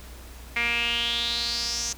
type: tone with band-pass filter sweep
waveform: sawtooth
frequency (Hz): 235.8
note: A#3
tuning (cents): +20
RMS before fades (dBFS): -27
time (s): 0.56-1.93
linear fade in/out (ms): 5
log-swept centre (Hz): 2200 to 6200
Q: 6.3
effects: added 60 Hz sine -42 dBFS peak until 1.97 s + pink hiss -47 dBFS RMS until 1.97 s